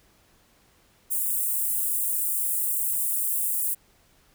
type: high-pass noise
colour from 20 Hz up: white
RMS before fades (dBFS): -26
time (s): 1.1-3.75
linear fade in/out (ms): 20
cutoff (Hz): 8300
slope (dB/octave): 48
effects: pink hiss -61 dBFS RMS until 4.34 s